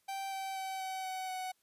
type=tone with pitch steps; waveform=45% pulse; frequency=780 / 772.8 / 765.7 / 758.7 / 751.7 / 744.8 Hz; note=G5 / G5 / G5 / F#5 / F#5 / F#5; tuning=-9 / -25 / -41 / +43 / +27 / +11 cents; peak=-37 dBFS; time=0.08-1.52 s; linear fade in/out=10 ms; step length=240 ms; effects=white hiss -75 dBFS RMS until 1.62 s + resampled to 32000 Hz